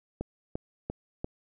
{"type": "click train", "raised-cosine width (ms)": 2, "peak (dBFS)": -19, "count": 4, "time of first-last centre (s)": [0.21, 1.244], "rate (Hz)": 2.9, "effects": []}